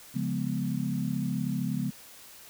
sine chord, C# dominant seventh, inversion none, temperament equal, 138.59 / 174.61 / 207.7 / 246.9 Hz, C#3 / E#3 / G#3 / B3, 0 / 0 / 0 / 0 cents, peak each -33 dBFS, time 0.14-1.91 s, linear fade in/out 20 ms, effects white hiss -50 dBFS RMS until 2.49 s

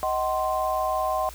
sine chord, C diminished, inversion first, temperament just, 627.9 / 753.5 / 1046.5 Hz, Eb5 / Gb5 / C6, +16 / +31 / 0 cents, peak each -27 dBFS, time 0.03-1.29 s, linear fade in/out 0 ms, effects added 60 Hz sine -42 dBFS peak until 1.34 s + white hiss -45 dBFS RMS until 1.34 s

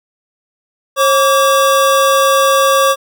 square tone pair together, 541 / 1151 Hz, C#5 / D6, -42 / -35 cents, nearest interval octave + minor second, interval 1307 cents, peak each -12 dBFS, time 0.96-2.96 s, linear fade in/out 50 ms, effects none

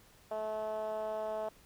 10% pulse tone with band-pass filter, 216.4 Hz, A3, 29 cents flat, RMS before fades -37 dBFS, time 0.31-1.49 s, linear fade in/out 5 ms, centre 640 Hz, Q 3.3, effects pink hiss -62 dBFS RMS until 1.65 s

